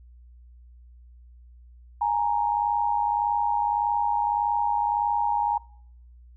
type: tone pair together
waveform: sine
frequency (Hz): 830.6 / 932.3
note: G#5 / A#5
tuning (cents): 0 / 0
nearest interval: major second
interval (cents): 200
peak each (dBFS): -24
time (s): 2.01-5.58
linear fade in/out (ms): 5
effects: noise-tail reverb RT60 0.7 s tail -25 dB re dry + added 60 Hz sine -47 dBFS peak until 6.36 s

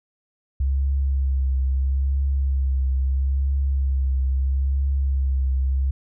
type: tone with vibrato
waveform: sine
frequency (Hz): 67.2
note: C2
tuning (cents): +47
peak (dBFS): -18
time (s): 0.6-5.91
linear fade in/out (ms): 5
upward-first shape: triangle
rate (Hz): 0.76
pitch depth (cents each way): 40
effects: none

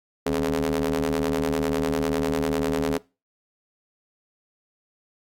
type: ring-modulated tone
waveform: sawtooth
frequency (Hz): 77.78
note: D#2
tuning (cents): 0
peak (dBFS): -15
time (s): 0.26-2.98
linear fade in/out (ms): 5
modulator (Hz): 345
effects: noise-tail reverb RT60 0.3 s tail -24 dB re dry + AAC 64 kbps

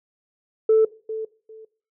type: tone with echo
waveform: sine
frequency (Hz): 440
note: A4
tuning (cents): 0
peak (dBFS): -11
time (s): 0.69-0.85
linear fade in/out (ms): 5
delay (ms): 400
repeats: 2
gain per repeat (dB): -14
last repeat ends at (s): 1.65
effects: noise-tail reverb RT60 0.4 s tail -20 dB re dry + tanh soft clip ceiling -9 dBFS

